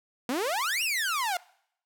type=exponential two-way sweep; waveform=sawtooth; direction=up then down; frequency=231.3 to 2891 to 684 Hz; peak=-23 dBFS; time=0.29-1.37 s; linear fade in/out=2 ms; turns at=0.83 s; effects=noise-tail reverb RT60 0.7 s tail -23 dB re dry